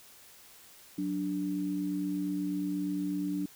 sine tone pair together, 184.8 / 293.2 Hz, F#3 / D4, -2 / -3 cents, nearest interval minor sixth, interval 799 cents, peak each -35 / -31 dBFS, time 0.98-3.46 s, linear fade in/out 5 ms, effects white hiss -55 dBFS RMS until 3.55 s

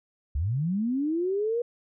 sine linear sweep, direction up, 62 to 485.4 Hz, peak -24 dBFS, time 0.35-1.62 s, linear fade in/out 5 ms, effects none

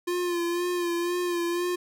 square tone with vibrato, 349.2 Hz, F4, in tune, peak -26 dBFS, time 0.07-1.76 s, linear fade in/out 10 ms, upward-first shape sine, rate 2 Hz, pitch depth 36 cents each way, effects none

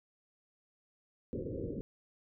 white low-pass noise, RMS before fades -39 dBFS, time 1.33-1.81 s, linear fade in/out 0 ms, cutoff 530 Hz, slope 96 dB/octave, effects none

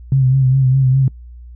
sine tone with vibrato, 131.9 Hz, C3, 14 cents sharp, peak -9 dBFS, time 0.12-1.08 s, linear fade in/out 2 ms, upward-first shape sine, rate 4.9 Hz, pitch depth 49 cents each way, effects noise-tail reverb RT60 0.1 s tail -23 dB re dry + added 60 Hz sine -33 dBFS peak until 1.55 s

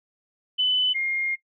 sine tone pair in turn, 3009 / 2128 Hz, F#7 / C7, +28 / +29 cents, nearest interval tritone, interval 599 cents, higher first, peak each -18 / -23 dBFS, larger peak first, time 0.58-0.94 / 0.94-1.36 s, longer second, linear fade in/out 20 ms, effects noise-tail reverb RT60 0.1 s tail -18 dB re dry

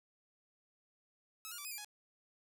5% pulse tone with pitch steps, 1295 / 1422 / 1163 / 2507 / 2371 / 836 Hz, E6 / F6 / D6 / D#7 / D7 / G#5, -31 / +31 / -17 / +12 / +16 / +11 cents, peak -33 dBFS, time 1.45-1.846 s, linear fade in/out 0 ms, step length 66 ms, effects none

